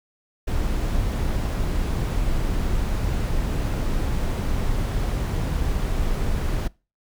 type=noise; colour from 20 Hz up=brown; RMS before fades=-23 dBFS; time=0.47-6.68 s; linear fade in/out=10 ms; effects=noise-tail reverb RT60 0.3 s tail -23 dB re dry